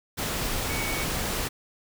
sine tone in noise, 2240 Hz, C#7, 18 cents sharp, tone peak -33 dBFS, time 0.69-1.05 s, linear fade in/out 20 ms, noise pink, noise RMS -29 dBFS, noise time 0.17-1.49 s, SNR -7 dB, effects none

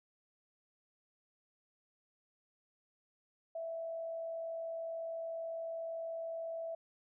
sine tone with frequency modulation, 659.3 Hz, E5, in tune, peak -38 dBFS, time 3.55-6.75 s, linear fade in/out 5 ms, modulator 49 Hz, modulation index 0.23, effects none

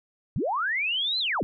sine linear two-way sweep, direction up then down, 87.31 to 4152 to 94.5 Hz, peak -24 dBFS, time 0.36-1.43 s, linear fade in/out 0 ms, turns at 1.19 s, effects none

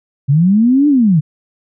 sine linear two-way sweep, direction up then down, 130.9 to 300 to 140.6 Hz, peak -7 dBFS, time 0.28-1.21 s, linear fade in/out 20 ms, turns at 0.88 s, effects none

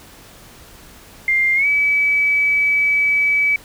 sine tone with pitch glide, 2100 to 2290 Hz, C7 to D7, +6 to -44 cents, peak -13 dBFS, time 1.28-3.56 s, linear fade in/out 2 ms, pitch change +150 cents, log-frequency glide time 1.55-1.67 s, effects pink hiss -43 dBFS RMS until 3.64 s

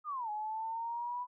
sine linear two-way sweep, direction down then up, 1258 to 838 to 992 Hz, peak -35 dBFS, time 0.04-1.27 s, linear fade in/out 50 ms, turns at 0.3 s, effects none

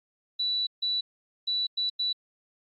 sine tone bursts at uneven times, 3951 Hz, B7, in tune, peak -25 dBFS, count 5, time 0.39-0.67 / 0.82-1.01 / 1.47-1.67 / 1.77-1.9 / 1.99-2.13 s, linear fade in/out 10 ms, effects AAC 64 kbps

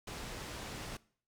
pink low-pass noise, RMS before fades -44 dBFS, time 0.07-0.97 s, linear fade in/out 5 ms, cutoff 8200 Hz, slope 12 dB/octave, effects noise-tail reverb RT60 0.5 s tail -21 dB re dry

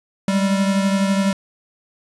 square beating tone pair, 194.5 / 206.5 Hz, G3 / G#3, -13 / -10 cents, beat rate 12 Hz, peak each -17 / -25 dBFS, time 0.28-1.33 s, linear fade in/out 2 ms, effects resampled to 24000 Hz + 8-bit

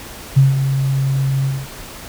sine tone with ADSR envelope, 135.5 Hz, C#3, 39 cents flat, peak -5 dBFS, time 0.36-1.69 s, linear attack 16 ms, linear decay 160 ms, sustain -9 dB, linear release 250 ms, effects pink hiss -34 dBFS RMS until 2.08 s

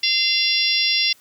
harmonic tone, 690 Hz, F5, 21 cents flat, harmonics 3 / 4 / 5 / 6 / 7 / 8, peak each -26 / -23 / -23 / -27 / -22 / -23 dBFS, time 0.03-1.13 s, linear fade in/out 5 ms, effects white hiss -54 dBFS RMS until 1.2 s

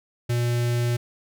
square tone with notch filter, 120 Hz, B2, 49 cents flat, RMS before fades -23 dBFS, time 0.29-0.97 s, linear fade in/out 10 ms, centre 1000 Hz, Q 1.6, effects none

